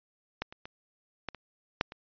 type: clicks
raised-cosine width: 0.3 ms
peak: -15 / -29 / -26 / -18 / -28 / -9 / -27 dBFS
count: 7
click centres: 0.42 / 0.525 / 0.655 / 1.287 / 1.347 / 1.811 / 1.921 s
effects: resampled to 11025 Hz